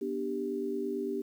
sine chord, G major, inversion first, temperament just, 245 / 294 / 392 Hz, B3 / D4 / G4, -14 / +2 / 0 cents, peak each -37 / -37 / -33 dBFS, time 0.01-1.22 s, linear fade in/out 10 ms, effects 10-bit

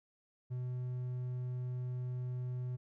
triangle tone, 125.2 Hz, B2, 24 cents sharp, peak -34 dBFS, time 0.5-2.77 s, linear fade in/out 20 ms, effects none

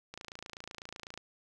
click train, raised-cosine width 0.2 ms, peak -26 dBFS, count 30, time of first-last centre 0.14-1.176 s, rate 28 Hz, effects none

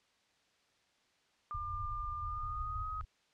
sine tone with pitch glide, 1200 to 1260.4 Hz, D6 to D#6, +37 to +22 cents, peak -38 dBFS, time 1.51-3.01 s, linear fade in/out 0 ms, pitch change +85 cents, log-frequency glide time 2.22-2.87 s
pink low-pass noise, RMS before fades -43 dBFS, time 1.54-3.05 s, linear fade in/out 10 ms, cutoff 110 Hz, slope 96 dB/octave
effects white hiss -72 dBFS RMS until 3.33 s + low-pass 5000 Hz 12 dB/octave

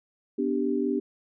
sine chord, G major, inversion first, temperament equal with one note detuned, 248.7 / 293.7 / 392 Hz, B3 / D4 / G4, +12 / 0 / 0 cents, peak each -28 dBFS, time 0.38-1 s, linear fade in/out 10 ms, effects none

